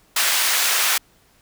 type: high-pass noise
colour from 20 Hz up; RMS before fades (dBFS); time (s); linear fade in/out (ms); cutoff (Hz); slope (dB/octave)
pink; -19; 0.16-0.98; 5; 1400; 12
effects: pink hiss -57 dBFS RMS until 1.41 s